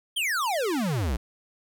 square exponential sweep, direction down, 3316 to 54 Hz, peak -25 dBFS, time 0.16-1.17 s, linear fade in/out 10 ms, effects none

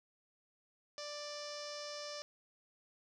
sawtooth tone with low-pass filter, 589 Hz, D5, 5 cents sharp, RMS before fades -45 dBFS, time 0.98-2.22 s, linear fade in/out 0 ms, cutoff 5400 Hz, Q 6.5, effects none

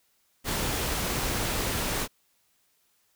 pink noise, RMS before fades -29 dBFS, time 0.44-2.08 s, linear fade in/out 50 ms, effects white hiss -69 dBFS RMS until 3.15 s

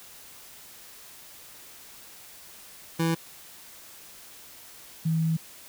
25% pulse / sine tone pair in turn, 164.81 / 161.6 Hz, E3 / E3, 0 / -34 cents, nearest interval unison, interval 34 cents, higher first, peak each -19 / -22 dBFS, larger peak first, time 2.99-3.15 / 5.05-5.37 s, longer second, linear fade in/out 10 ms, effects white hiss -48 dBFS RMS until 5.68 s

